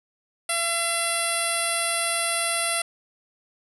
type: tone with low-pass filter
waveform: 10% pulse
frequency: 677 Hz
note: E5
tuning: 46 cents sharp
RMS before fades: -25 dBFS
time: 0.49-2.82 s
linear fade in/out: 5 ms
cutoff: 9700 Hz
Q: 4.7
effects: none